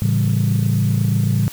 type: chord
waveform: sine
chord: A dominant seventh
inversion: none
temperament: equal with one note detuned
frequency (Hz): 110.51 / 138.59 / 164.81 / 196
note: A2 / C#3 / E3 / G3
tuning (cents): +8 / 0 / 0 / 0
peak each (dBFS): -16 / -19 / -22 / -21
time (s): 0.02-1.48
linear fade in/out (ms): 0
effects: tanh soft clip ceiling -8 dBFS + white hiss -37 dBFS RMS until 1.52 s